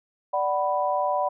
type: chord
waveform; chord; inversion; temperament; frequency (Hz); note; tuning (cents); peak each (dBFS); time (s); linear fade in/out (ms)
sine; B minor; first; equal with one note detuned; 587.3 / 749.5 / 987.8; D5 / F#5 / B5; 0 / +22 / 0; -26; 0.33-1.29; 10
effects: none